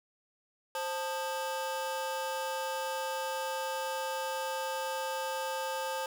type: ring-modulated tone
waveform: 35% pulse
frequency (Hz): 706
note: F5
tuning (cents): +19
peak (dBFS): -28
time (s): 0.75-6.06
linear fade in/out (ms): 2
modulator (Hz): 179
effects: none